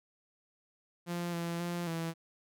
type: tone with pitch steps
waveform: sawtooth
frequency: 173.4 / 169.8 / 173.5 / 165.1 Hz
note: F3 / F3 / F3 / E3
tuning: -12 / -48 / -11 / +3 cents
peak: -30 dBFS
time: 1.06-2.14 s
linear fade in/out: 50 ms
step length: 270 ms
effects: none